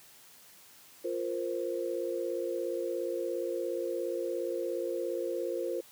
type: chord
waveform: sine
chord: F suspended fourth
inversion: none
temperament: equal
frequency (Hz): 349.2 / 466.2 / 523.3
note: F4 / Bb4 / C5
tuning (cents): 0 / 0 / 0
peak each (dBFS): -35 / -36 / -35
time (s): 1.04-5.81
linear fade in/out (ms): 10
effects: white hiss -56 dBFS RMS until 5.91 s + high-pass 80 Hz 12 dB/octave